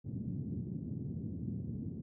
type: band-pass noise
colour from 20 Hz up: pink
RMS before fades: -40 dBFS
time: 0.04-2.02 s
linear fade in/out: 20 ms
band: 100 to 260 Hz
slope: 24 dB/octave
effects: none